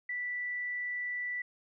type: tone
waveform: sine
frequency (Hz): 1969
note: B6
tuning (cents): -6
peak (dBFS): -33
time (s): 0.09-1.42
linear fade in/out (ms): 5
effects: none